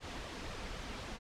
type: noise with flanger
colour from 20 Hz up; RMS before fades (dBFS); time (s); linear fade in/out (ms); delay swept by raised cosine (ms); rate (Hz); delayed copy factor
pink; -43; 0-1.19; 50; 1.6 to 4.4; 3.9; +0.5
effects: low-pass 5000 Hz 12 dB/octave